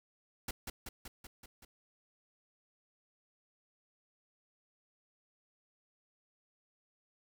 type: noise with echo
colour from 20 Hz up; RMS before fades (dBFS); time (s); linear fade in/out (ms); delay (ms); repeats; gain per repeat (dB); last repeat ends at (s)
pink; -38; 0.48-0.51; 5; 190; 6; -3; 1.65
effects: none